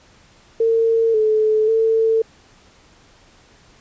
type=tone with pitch steps; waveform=sine; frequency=454.2 / 432.6 / 447.5 Hz; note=A#4 / A4 / A4; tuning=-45 / -29 / +29 cents; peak=-13 dBFS; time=0.6-2.22 s; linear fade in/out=5 ms; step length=540 ms; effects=pink hiss -51 dBFS RMS until 3.8 s + resampled to 16000 Hz